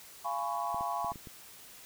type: chord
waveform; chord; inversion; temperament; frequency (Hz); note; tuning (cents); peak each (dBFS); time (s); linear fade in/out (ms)
sine; C# dominant seventh; first; just; 693 / 831.5 / 997.9 / 1108.7; E#5 / G#5 / B5 / C#6; -14 / +2 / +18 / 0; -37; 0.24-1.13; 20
type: clicks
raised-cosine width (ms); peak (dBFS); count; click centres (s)
3; -33; 6; 0.745 / 0.809 / 1.046 / 1.119 / 1.158 / 1.272
effects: white hiss -52 dBFS RMS until 1.85 s